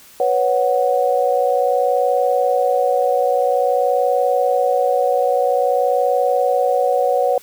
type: chord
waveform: sine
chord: B suspended second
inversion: none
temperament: equal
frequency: 493.9 / 554.4 / 740 Hz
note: B4 / C#5 / F#5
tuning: 0 / 0 / 0 cents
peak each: -18 dBFS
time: 0.2-7.38 s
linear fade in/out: 2 ms
effects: white hiss -45 dBFS RMS until 7.42 s